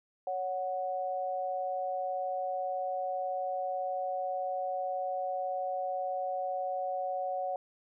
sine tone pair together, 557 / 738.8 Hz, C#5 / F#5, +8 / -3 cents, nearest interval perfect fourth, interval 489 cents, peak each -35 / -33 dBFS, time 0.27-7.56 s, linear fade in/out 2 ms, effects none

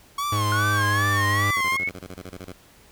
45% pulse tone with vibrato, 1108 Hz, C#6, 1 cent flat, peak -24 dBFS, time 0.18-1.77 s, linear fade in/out 5 ms, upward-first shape sine, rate 2.5 Hz, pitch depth 98 cents each way
45% pulse tone with pitch glide, 104.3 to 101.1 Hz, G#2 to G#2, +8 to -46 cents, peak -23 dBFS, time 0.32-1.51 s, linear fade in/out 5 ms, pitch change -54 cents, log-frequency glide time 0.56-1.16 s
sine linear sweep, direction up, 1439 to 2217 Hz, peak -23 dBFS, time 0.52-1.89 s, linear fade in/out 0 ms
10% pulse tone bursts, 91.6 Hz, F#2, 17 cents flat, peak -27 dBFS, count 13, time 1.56-2.527 s, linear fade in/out 5 ms, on 55 ms, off 21 ms
effects pink hiss -53 dBFS RMS until 2.91 s

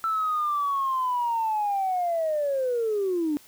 sine linear sweep, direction down, 1332 to 286.8 Hz, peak -22 dBFS, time 0.04-3.37 s, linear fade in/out 0 ms, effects tanh soft clip ceiling -18 dBFS + white hiss -53 dBFS RMS until 3.47 s

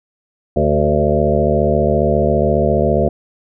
harmonic tone with a mistuned harmonic, 74.7 Hz, D2, 30 cents sharp, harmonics 1 / 2 / 3 / 5 / 6 / 7 / 8 / 9, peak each -20 / -20 / -20 / -20 / -20 / -20 / -20 / -20 dBFS, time 0.56-3.09 s, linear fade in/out 5 ms, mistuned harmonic 8, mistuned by -22 cents, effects none

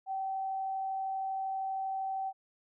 sine tone with frequency modulation, 770 Hz, G5, 31 cents flat, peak -32 dBFS, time 0.06-2.33 s, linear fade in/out 50 ms, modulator 32.7 Hz, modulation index 0.21, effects none

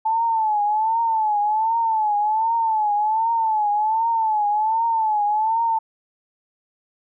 sine tone with vibrato, 873 Hz, A5, 14 cents flat, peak -17 dBFS, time 0.05-5.79 s, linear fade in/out 10 ms, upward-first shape triangle, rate 1.3 Hz, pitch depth 110 cents each way, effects none

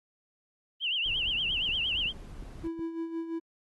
sine tone with vibrato, 2939 Hz, F#7, 12 cents flat, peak -27 dBFS, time 0.8-2.13 s, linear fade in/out 50 ms, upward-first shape triangle, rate 8.6 Hz, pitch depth 190 cents each way
brown noise, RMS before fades -43 dBFS, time 1.05-2.68 s, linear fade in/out 10 ms
click train, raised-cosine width 3 ms, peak -32 dBFS, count 4, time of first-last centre 1.69-2.793 s, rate 2.72 Hz
triangle tone with tremolo, 329.9 Hz, E4, 1 cent sharp, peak -28 dBFS, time 2.63-3.4 s, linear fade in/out 20 ms, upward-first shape sine, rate 5.9 Hz, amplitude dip 60%
effects Opus 32 kbps

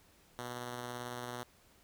5% pulse tone with tremolo, 122.2 Hz, B2, 18 cents flat, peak -28 dBFS, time 0.39-1.43 s, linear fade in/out 0 ms, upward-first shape triangle, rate 18 Hz, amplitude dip 25%, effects pink hiss -65 dBFS RMS until 1.83 s

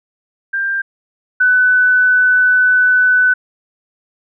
sine tone pair in turn, 1587 / 1499 Hz, G6 / F#6, +21 / +22 cents, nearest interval minor second, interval 99 cents, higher first, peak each -15 / -8 dBFS, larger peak second, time 0.53-0.82 / 1.4-3.34 s, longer second, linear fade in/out 10 ms, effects none

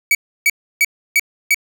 45% pulse tone bursts, 2272 Hz, C#7, 42 cents sharp, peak -10 dBFS, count 5, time 0.11-1.545 s, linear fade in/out 2 ms, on 39 ms, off 310 ms, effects none

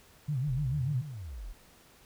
sine tone with vibrato, 136.6 Hz, C#3, 25 cents flat, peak -28 dBFS, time 0.28-1.02 s, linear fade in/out 10 ms, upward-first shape sine, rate 6.8 Hz, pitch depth 180 cents each way
sine exponential two-way sweep, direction up then down, 35.8 to 155.56 to 35.8 Hz, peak -38 dBFS, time 0.47-1.53 s, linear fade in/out 10 ms, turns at 1.05 s
effects pink hiss -59 dBFS RMS until 2.05 s

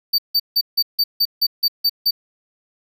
square tone bursts, 4600 Hz, D8, 37 cents flat, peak -14 dBFS, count 10, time 0.13-2.11 s, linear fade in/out 10 ms, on 54 ms, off 160 ms, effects none

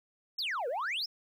sine exponential two-way sweep, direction down then up, 5540 to 458.6 to 5540 Hz, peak -29 dBFS, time 0.38-1.06 s, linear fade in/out 10 ms, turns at 0.68 s, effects tanh soft clip ceiling -30 dBFS + 11-bit

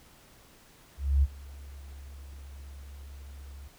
sine tone with ADSR envelope, 69.3 Hz, C#2, in tune, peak -18 dBFS, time 0.97-3.68 s, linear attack 260 ms, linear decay 35 ms, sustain -24 dB, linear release 5 ms, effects pink hiss -57 dBFS RMS until 3.78 s

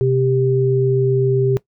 sine tone pair together, 128.78 / 394 Hz, C3 / G4, -27 / +9 cents, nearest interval octave + perfect fifth, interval 1936 cents, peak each -16 dBFS, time 0.01-1.57 s, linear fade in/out 0 ms, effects noise-tail reverb RT60 0.1 s tail -18 dB re dry

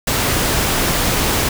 pink noise, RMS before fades -17 dBFS, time 0.07-1.49 s, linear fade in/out 5 ms, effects none

